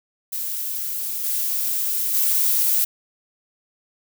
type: noise with level steps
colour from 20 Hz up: violet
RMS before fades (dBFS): -27 / -23 / -19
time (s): 0.32-2.85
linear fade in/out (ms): 10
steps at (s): 1.23 / 2.13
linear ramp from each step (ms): 20
effects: none